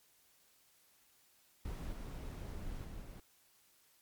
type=noise with level steps; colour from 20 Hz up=brown; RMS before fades=-42 / -44 / -47 / -49 dBFS; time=1.65-3.2 s; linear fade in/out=2 ms; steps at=1.92 / 2.84 / 3.01 s; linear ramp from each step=10 ms; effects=white hiss -69 dBFS RMS until 4.01 s + MP3 96 kbps